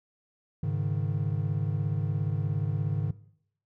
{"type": "chord", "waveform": "triangle", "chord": "Ab suspended fourth", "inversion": "none", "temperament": "equal", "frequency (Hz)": [103.83, 138.59, 155.56], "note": ["Ab2", "Db3", "Eb3"], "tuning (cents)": [0, 0, 0], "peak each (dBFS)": -29, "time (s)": [0.63, 3.11], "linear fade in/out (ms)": 5, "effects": ["noise-tail reverb RT60 0.7 s tail -19 dB re dry"]}